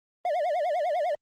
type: tone with vibrato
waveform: triangle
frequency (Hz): 650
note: E5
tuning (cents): -24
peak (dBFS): -22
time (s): 0.25-1.15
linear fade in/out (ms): 2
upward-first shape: sine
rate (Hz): 10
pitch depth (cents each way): 210
effects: Opus 24 kbps